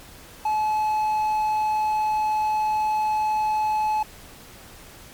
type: tone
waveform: triangle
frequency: 858 Hz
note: A5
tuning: 44 cents flat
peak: -18 dBFS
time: 0.45-4.03 s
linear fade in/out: 5 ms
effects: pink hiss -45 dBFS RMS until 5.13 s + MP3 96 kbps